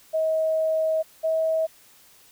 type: tone pair in turn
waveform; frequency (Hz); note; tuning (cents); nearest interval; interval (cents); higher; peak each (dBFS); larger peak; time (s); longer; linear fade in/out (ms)
sine; 636 / 641.9; D#5 / E5; +38 / -46; unison; 16; second; -20; neither; 0.13-1.03 / 1.23-1.67; first; 20
effects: white hiss -54 dBFS RMS until 2.31 s